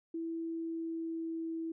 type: tone with pitch glide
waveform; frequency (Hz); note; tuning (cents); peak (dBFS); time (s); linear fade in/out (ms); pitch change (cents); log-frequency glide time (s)
sine; 329.6 to 326.9; E4 to E4; 0 to -14; -35; 0.14-1.72; 5; -14; 0.41-1.55
effects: none